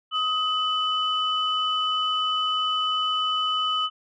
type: tone pair together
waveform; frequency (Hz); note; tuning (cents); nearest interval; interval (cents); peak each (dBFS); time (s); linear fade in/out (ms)
sine; 1260 / 2997; D#6 / F#7; +21 / +22; octave + minor third; 1501; -24; 0.11-3.9; 50
effects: tanh soft clip ceiling -14 dBFS